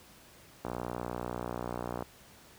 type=click train; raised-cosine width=1 ms; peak=-21 dBFS; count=84; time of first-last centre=0.65-2.024 s; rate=60.4 Hz; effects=pink hiss -56 dBFS RMS until 2.58 s + high-pass 60 Hz 12 dB/octave